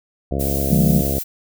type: harmonic tone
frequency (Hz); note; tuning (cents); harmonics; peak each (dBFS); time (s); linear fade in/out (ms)
68.8; C#2; -12; 1 / 2 / 3 / 4 / 5 / 6 / 7 / 8 / 9 / 10; -23 / -26 / -28 / -29 / -30 / -31 / -31 / -32 / -33 / -33; 0.31-1.19; 5
type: noise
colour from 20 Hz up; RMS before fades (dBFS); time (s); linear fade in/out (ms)
violet; -26; 0.39-1.24; 20
type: chord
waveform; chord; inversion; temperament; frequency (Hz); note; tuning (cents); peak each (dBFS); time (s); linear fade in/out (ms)
sine; D# diminished; none; equal; 155.56 / 185 / 220; D#3 / F#3 / A3; 0 / 0 / 0; -16 / -18 / -19; 0.7-1.01; 5
effects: none